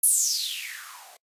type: noise with band-pass filter sweep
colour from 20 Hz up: violet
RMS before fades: -27 dBFS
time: 0.03-1.17 s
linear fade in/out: 5 ms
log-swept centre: 11000 to 590 Hz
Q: 7
effects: noise-tail reverb RT60 0.1 s tail -25 dB re dry + resampled to 32000 Hz